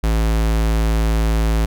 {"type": "tone", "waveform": "square", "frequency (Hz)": 55, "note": "A1", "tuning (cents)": 0, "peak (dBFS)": -15, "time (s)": [0.03, 1.66], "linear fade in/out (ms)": 10, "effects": []}